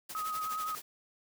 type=noise with tremolo; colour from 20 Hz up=white; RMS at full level=-41 dBFS; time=0.09-0.82 s; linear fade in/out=5 ms; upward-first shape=triangle; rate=12 Hz; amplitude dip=80%
type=tone with vibrato; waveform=sine; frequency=1262 Hz; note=D#6; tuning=24 cents sharp; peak=-33 dBFS; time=0.15-0.75 s; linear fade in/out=0 ms; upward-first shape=sine; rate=9.7 Hz; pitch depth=22 cents each way
effects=none